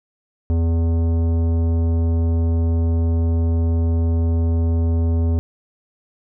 sine tone with tanh clipping, 83 Hz, E2, 12 cents sharp, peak -17 dBFS, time 0.5-5.39 s, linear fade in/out 0 ms, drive 14 dB, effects none

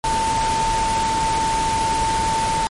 sine tone in noise, 893 Hz, A5, 25 cents sharp, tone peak -18 dBFS, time 0.04-2.67 s, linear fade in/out 0 ms, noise pink, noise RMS -25 dBFS, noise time 0.04-2.67 s, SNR +4 dB, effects MP3 48 kbps

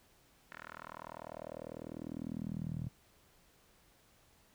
10% pulse tone with band-pass filter sweep, 40.07 Hz, E1, 48 cents flat, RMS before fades -44 dBFS, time 0.52-2.89 s, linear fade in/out 0 ms, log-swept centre 1700 to 130 Hz, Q 2.5, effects pink hiss -67 dBFS RMS until 4.54 s

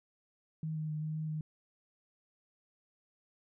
sine tone with pitch steps, 157.7 / 155.3 / 153.1 / 155.4 / 156.4 / 154.7 Hz, D#3 / D#3 / D#3 / D#3 / D#3 / D#3, +24 / -3 / -28 / -2 / +9 / -10 cents, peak -34 dBFS, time 0.63-1.41 s, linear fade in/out 2 ms, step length 130 ms, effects none

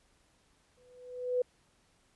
sine tone with exponential growth, 497.6 Hz, B4, 13 cents sharp, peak -24 dBFS, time 0.77-1.42 s, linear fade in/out 5 ms, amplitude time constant 140 ms, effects pink hiss -69 dBFS RMS until 2.15 s + resampled to 24000 Hz

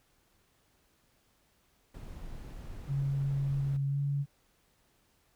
brown noise, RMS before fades -44 dBFS, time 1.94-3.77 s, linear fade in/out 5 ms
sine tone with pitch glide, 138.59 to 141.34 Hz, C#3 to C#3, 0 to +34 cents, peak -28 dBFS, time 2.87-4.26 s, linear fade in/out 50 ms, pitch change +34 cents, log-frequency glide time 3.87-3.99 s
effects pink hiss -70 dBFS RMS until 5.35 s

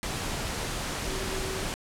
sine tone in noise, 380.4 Hz, F#4, 48 cents sharp, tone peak -37 dBFS, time 1.06-1.64 s, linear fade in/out 0 ms, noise pink, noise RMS -32 dBFS, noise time 0.03-1.74 s, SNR -8 dB, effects low-pass 10000 Hz 12 dB/octave

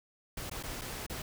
pink noise with dropouts, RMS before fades -40 dBFS, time 0.37-1.22 s, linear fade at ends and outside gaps 5 ms, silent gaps 0.498-0.513 / 0.628-0.635 / 0.813-0.817 / 1.065-1.097 s, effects none

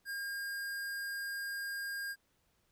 square tone, 1614 Hz, G#6, 50 cents flat, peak -38 dBFS, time 0.05-2.16 s, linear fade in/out 50 ms, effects pink hiss -75 dBFS RMS until 2.71 s

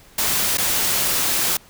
white noise with dropouts, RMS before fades -20 dBFS, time 0.18-1.57 s, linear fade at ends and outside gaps 5 ms, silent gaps 0.573-0.581 s, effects pink hiss -49 dBFS RMS until 1.69 s

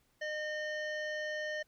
harmonic tone, 610 Hz, D#5, 34 cents flat, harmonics 1 / 3 / 5 / 7 / 9 / 10, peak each -38 / -38 / -49 / -56 / -57 / -58 dBFS, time 0.21-1.63 s, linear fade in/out 10 ms, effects pink hiss -73 dBFS RMS until 1.67 s

